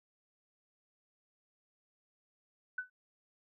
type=tone with exponential decay; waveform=sine; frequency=1499 Hz; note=F#6; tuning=22 cents sharp; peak=-31 dBFS; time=2.78-2.9 s; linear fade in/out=5 ms; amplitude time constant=25 ms; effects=none